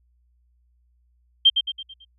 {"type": "tone with echo", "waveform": "sine", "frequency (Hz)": 3162, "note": "G7", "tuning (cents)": 14, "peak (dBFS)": -10, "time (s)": [1.45, 1.5], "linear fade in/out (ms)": 10, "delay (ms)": 110, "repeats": 5, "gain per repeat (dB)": -7, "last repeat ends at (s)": 2.05, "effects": ["added 60 Hz sine -60 dBFS peak until 2.18 s"]}